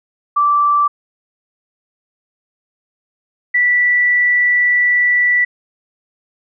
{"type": "tone pair in turn", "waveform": "sine", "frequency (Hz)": [1167, 1962.7], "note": ["D6", "B6"], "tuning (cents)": [-11, -11], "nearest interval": "major sixth", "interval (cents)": 900, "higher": "second", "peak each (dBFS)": -10, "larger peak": "neither", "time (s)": [[0.36, 0.88], [3.54, 5.45]], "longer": "second", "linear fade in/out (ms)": 10, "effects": []}